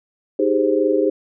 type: chord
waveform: sine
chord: Ab major seventh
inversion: second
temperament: equal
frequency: 311.1 / 392 / 415.3 / 523.3 Hz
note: Eb4 / G4 / Ab4 / C5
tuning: 0 / 0 / 0 / 0 cents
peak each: -20 dBFS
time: 0.39-1.1 s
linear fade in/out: 5 ms
effects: none